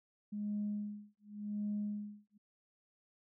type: tone with tremolo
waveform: sine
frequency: 207.7 Hz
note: G#3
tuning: in tune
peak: -33 dBFS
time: 0.32-2.38 s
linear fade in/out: 10 ms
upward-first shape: sine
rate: 0.89 Hz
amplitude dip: 100%
effects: tanh soft clip ceiling -30 dBFS